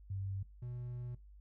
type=tone pair in turn; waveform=sine / triangle; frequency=97.2 / 122.46 Hz; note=G2 / B2; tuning=-14 / -14 cents; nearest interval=major third; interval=400 cents; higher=second; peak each=-37 / -39 dBFS; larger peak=first; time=0.1-0.43 / 0.62-1.15 s; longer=second; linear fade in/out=5 ms; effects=noise-tail reverb RT60 0.2 s tail -18 dB re dry + added 50 Hz sine -54 dBFS peak until 1.4 s